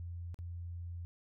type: tone with dropouts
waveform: sine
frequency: 86.3 Hz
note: F2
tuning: 20 cents flat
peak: -40 dBFS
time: 0-1.05 s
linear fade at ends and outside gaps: 0 ms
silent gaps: 0.344-0.389 s
effects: none